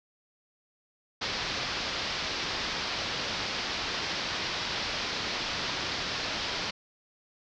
white low-pass noise, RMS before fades -33 dBFS, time 1.21-6.71 s, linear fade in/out 10 ms, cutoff 5300 Hz, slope 48 dB/octave, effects none

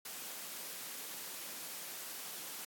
white high-pass noise, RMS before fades -45 dBFS, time 0.05-2.65 s, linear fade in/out 5 ms, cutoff 160 Hz, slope 24 dB/octave, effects AAC 64 kbps

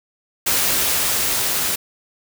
white noise with level ramp, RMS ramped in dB -18 to -21 dBFS, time 0.46-1.76 s, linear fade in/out 10 ms, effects none

